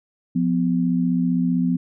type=tone pair together; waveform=sine; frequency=176.05 / 251.5 Hz; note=F3 / B3; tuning=+14 / +32 cents; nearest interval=tritone; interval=618 cents; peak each=-20 dBFS; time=0.35-1.77 s; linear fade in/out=10 ms; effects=none